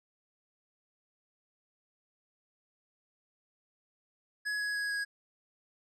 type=tone with pitch steps; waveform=square; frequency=1682 / 1672.3 / 1662.7 / 1653.1 Hz; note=G#6 / G#6 / G#6 / G#6; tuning=+22 / +12 / +2 / -8 cents; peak=-32 dBFS; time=4.45-5.05 s; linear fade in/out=20 ms; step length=150 ms; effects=low-pass 8000 Hz 12 dB/octave

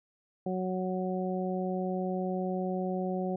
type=harmonic tone; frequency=185 Hz; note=F#3; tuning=in tune; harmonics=1 / 2 / 3 / 4; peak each=-32 / -35 / -37 / -38 dBFS; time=0.46-3.36 s; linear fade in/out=5 ms; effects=none

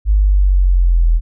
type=exponential sweep; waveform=sine; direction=down; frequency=52 to 40.43 Hz; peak=-8 dBFS; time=0.05-1.21 s; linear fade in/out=50 ms; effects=none

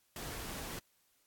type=noise; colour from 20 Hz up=pink; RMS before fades=-43 dBFS; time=0.16-0.79 s; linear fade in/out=2 ms; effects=white hiss -73 dBFS RMS until 1.26 s + AAC 64 kbps

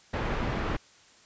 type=low-pass noise; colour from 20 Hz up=pink; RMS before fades=-30 dBFS; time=0.13-0.77 s; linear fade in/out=10 ms; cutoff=2000 Hz; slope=12 dB/octave; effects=white hiss -57 dBFS RMS until 1.25 s + resampled to 16000 Hz

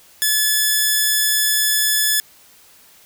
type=tone; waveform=5% pulse; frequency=1724 Hz; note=A6; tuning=36 cents flat; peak=-4 dBFS; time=0.22-2.2 s; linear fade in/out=0 ms; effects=white hiss -49 dBFS RMS until 3.05 s

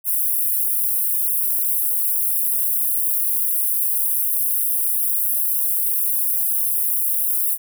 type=high-pass noise; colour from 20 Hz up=white; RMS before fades=-20 dBFS; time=0.04-7.58 s; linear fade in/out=50 ms; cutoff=10000 Hz; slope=48 dB/octave; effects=none

